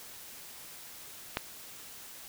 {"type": "click", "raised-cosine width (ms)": 0.3, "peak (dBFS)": -13, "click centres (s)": 1.371, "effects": ["white hiss -48 dBFS RMS until 2.28 s"]}